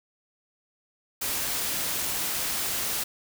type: noise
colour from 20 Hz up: white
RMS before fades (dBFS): -29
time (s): 1.21-3.04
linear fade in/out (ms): 10
effects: none